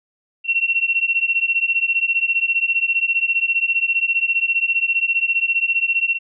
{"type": "beating tone pair", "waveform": "sine", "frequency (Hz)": [2717, 2732], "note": ["F7", "F7"], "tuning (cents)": [-48, -39], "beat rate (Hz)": 15, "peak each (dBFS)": -19, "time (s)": [0.44, 6.19], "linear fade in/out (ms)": 50, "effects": []}